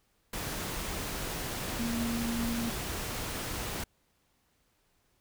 sine tone in noise, 233.1 Hz, A#3, in tune, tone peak -31 dBFS, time 1.79-2.7 s, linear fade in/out 5 ms, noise pink, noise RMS -36 dBFS, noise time 0.33-3.84 s, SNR +2 dB, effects pink hiss -72 dBFS RMS until 5.2 s

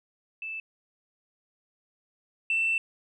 sine tone pair in turn, 2637 / 2675 Hz, E7 / E7, 0 / +25 cents, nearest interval unison, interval 25 cents, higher second, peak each -33 / -22 dBFS, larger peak second, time 0.42-0.6 / 2.5-2.78 s, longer second, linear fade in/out 2 ms, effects tanh soft clip ceiling -19 dBFS

